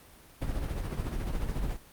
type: noise with tremolo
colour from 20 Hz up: brown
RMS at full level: -29 dBFS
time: 0.41-1.77 s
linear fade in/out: 10 ms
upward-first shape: triangle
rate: 14 Hz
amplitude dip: 60%
effects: pink hiss -55 dBFS RMS until 1.92 s + Opus 32 kbps